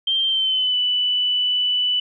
sine tone with pitch glide, 3156 to 2979 Hz, G7 to F#7, +11 to +11 cents, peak -17 dBFS, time 0.07-2 s, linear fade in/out 5 ms, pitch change -100 cents, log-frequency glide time 0.25-0.77 s, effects none

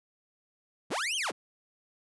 sawtooth linear two-way sweep, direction up then down, 65.41 to 3262 to 65.41 Hz, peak -26 dBFS, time 0.9-1.32 s, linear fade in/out 20 ms, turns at 1.16 s, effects resampled to 24000 Hz

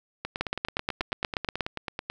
two click trains, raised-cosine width 0.3 ms, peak -10 / -15 dBFS, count 11 / 18, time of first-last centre 0.41-1.608 / 0.25-2.1 s, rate 8.35 / 9.19 Hz, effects none

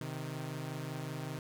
sawtooth tone pair together, 130.24 / 155.56 Hz, C3 / D#3, -8 / 0 cents, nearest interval minor third, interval 308 cents, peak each -37 / -37 dBFS, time 0.01-1.39 s, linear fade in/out 2 ms, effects none

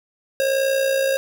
square tone with amplitude modulation, 540 Hz, C#5, 45 cents flat, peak -16 dBFS, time 0.4-1.17 s, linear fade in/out 0 ms, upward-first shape sine, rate 61 Hz, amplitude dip 50%, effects none

